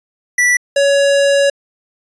square tone pair in turn, 1962 / 560.8 Hz, B6 / C#5, -12 / +20 cents, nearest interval octave + minor seventh, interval 2168 cents, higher first, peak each -10 dBFS, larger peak neither, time 0.38-0.57 / 0.76-1.5 s, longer second, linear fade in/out 5 ms, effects resampled to 22050 Hz

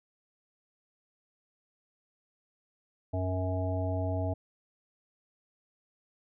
harmonic tone, 92.5 Hz, F#2, in tune, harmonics 1 / 3 / 5 / 7 / 9, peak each -30 / -37 / -42 / -35 / -43 dBFS, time 3.13-4.34 s, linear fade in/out 10 ms, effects none

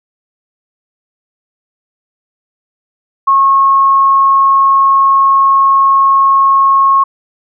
sine tone, 1090 Hz, C#6, 29 cents flat, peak -5 dBFS, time 3.27-7.04 s, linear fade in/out 10 ms, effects none

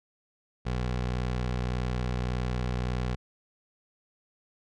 20% pulse tone, 61.74 Hz, B1, in tune, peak -23 dBFS, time 0.65-3.16 s, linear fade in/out 20 ms, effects low-pass 5000 Hz 12 dB/octave

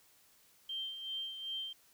sine tone with tremolo, 3148 Hz, G7, 7 cents sharp, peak -36 dBFS, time 0.69-1.73 s, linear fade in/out 5 ms, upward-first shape sine, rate 2.6 Hz, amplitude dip 55%, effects white hiss -66 dBFS RMS until 1.93 s

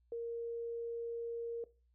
sine tone, 466.2 Hz, A#4, in tune, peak -37 dBFS, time 0.12-1.64 s, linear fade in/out 2 ms, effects noise-tail reverb RT60 0.3 s tail -18 dB re dry + added 60 Hz sine -69 dBFS peak until 1.94 s

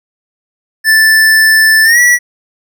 square tone with pitch glide, 1760 to 1941.6 Hz, A6 to B6, 0 to -30 cents, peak -5 dBFS, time 0.84-2.19 s, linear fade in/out 50 ms, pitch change +170 cents, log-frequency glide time 1.84-1.99 s, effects none

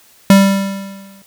square tone with exponential decay, 196 Hz, G3, in tune, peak -3 dBFS, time 0.3-1.22 s, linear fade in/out 2 ms, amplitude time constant 200 ms, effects white hiss -48 dBFS RMS until 1.26 s

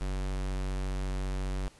square tone, 47.32 Hz, F#1, 40 cents sharp, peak -31 dBFS, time 0.01-1.68 s, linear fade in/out 0 ms, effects pink hiss -58 dBFS RMS until 1.79 s + resampled to 24000 Hz

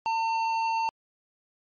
sine tone with hard clipping, 903 Hz, A5, 45 cents sharp, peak -26 dBFS, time 0.06-0.89 s, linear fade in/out 0 ms, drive 9 dB, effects MP3 32 kbps

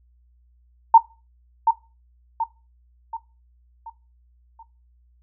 sine tone with echo, 909 Hz, A#5, 44 cents flat, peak -5 dBFS, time 0.94-0.98 s, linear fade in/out 5 ms, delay 730 ms, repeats 5, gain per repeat -7 dB, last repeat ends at 4.63 s, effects noise-tail reverb RT60 0.3 s tail -19 dB re dry + added 60 Hz sine -55 dBFS peak until 5.22 s

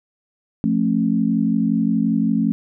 sine chord, F augmented, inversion none, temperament equal with one note detuned, 174.61 / 220 / 271.9 Hz, F3 / A3 / C#4, 0 / 0 / -33 cents, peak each -22 / -18 / -21 dBFS, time 0.64-2.52 s, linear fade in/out 0 ms, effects none

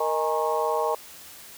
harmonic tone with a mistuned harmonic, 155.56 Hz, D#3, in tune, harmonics 3 / 4 / 5 / 6 / 7, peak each -27 / -28 / -29 / -30 / -30 dBFS, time 0-0.95 s, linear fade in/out 5 ms, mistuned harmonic 5, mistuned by +110 cents, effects white hiss -45 dBFS RMS until 1.57 s

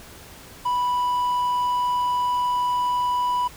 triangle tone, 986 Hz, B5, 3 cents flat, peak -18 dBFS, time 0.65-3.48 s, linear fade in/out 10 ms, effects pink hiss -44 dBFS RMS until 3.56 s

